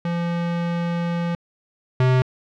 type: tone pair in turn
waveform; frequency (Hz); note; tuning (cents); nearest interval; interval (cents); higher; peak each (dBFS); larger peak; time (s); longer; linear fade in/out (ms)
square; 171.3 / 128.33; F3 / C3; -33 / -33; perfect fourth; 500; first; -22 / -15; second; 0.05-1.35 / 2-2.22; first; 2
effects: low-pass 3000 Hz 12 dB/octave